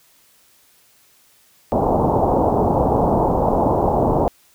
white low-pass noise, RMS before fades -17 dBFS, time 1.72-4.28 s, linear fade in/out 0 ms, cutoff 920 Hz, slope 48 dB/octave, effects white hiss -55 dBFS RMS until 4.54 s

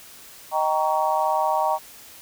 sine chord, Eb dominant seventh, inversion none, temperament just, 622.3 / 777.8 / 933.4 / 1120.1 Hz, Eb5 / G5 / Bb5 / Db6, 0 / -14 / +2 / +18 cents, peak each -25 / -24 / -23 / -28 dBFS, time 0.51-1.79 s, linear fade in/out 50 ms, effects white hiss -45 dBFS RMS until 2.21 s

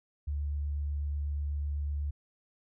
sine tone with vibrato, 72.6 Hz, D2, 19 cents flat, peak -30 dBFS, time 0.27-2.11 s, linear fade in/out 10 ms, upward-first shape sine, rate 8.1 Hz, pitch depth 9 cents each way, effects none

